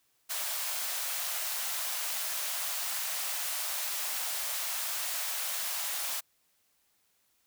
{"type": "high-pass noise", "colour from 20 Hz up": "white", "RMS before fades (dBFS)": -34, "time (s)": [0.29, 6.21], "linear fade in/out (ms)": 20, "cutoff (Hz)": 570, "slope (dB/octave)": 48, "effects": ["white hiss -72 dBFS RMS until 7.46 s"]}